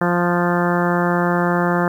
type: harmonic tone with a mistuned harmonic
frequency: 175.1 Hz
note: F3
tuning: 5 cents sharp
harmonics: 1 / 2 / 3 / 4 / 5 / 6 / 7 / 8 / 9 / 10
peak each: -19 / -22 / -24 / -25 / -26 / -27 / -27 / -28 / -29 / -29 dBFS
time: 0.01-1.88 s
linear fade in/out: 2 ms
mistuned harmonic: 9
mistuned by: -16 cents
effects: 8-bit